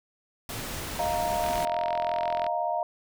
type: noise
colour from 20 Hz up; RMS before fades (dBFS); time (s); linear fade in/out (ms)
pink; -35; 0.49-1.65; 2
type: chord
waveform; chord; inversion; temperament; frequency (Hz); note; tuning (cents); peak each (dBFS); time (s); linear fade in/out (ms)
sine; Eb suspended second; none; equal; 622.3 / 698.5 / 932.3; Eb5 / F5 / Bb5; 0 / 0 / 0; -31 / -28 / -31; 0.99-2.83; 2
type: click train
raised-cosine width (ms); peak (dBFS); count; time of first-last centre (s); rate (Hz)
0.3; -19; 45; 1.44-2.466; 42.9
effects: none